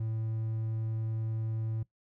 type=tone; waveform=triangle; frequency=111.2 Hz; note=A2; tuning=19 cents sharp; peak=-29 dBFS; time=0-1.83 s; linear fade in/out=5 ms; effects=noise-tail reverb RT60 0.1 s tail -18 dB re dry